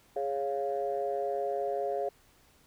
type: chord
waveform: sine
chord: Db major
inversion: second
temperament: equal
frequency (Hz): 415.3 / 554.4 / 698.5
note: Ab4 / Db5 / F5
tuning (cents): 0 / 0 / 0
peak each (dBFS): -33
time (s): 0.16-2.09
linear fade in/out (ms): 5
effects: tanh soft clip ceiling -21 dBFS + pink hiss -63 dBFS RMS until 2.66 s